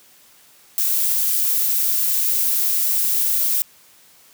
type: noise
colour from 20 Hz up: violet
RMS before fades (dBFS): -19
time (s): 0.78-3.62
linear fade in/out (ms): 0
effects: white hiss -51 dBFS RMS until 4.33 s + high-pass 80 Hz 12 dB/octave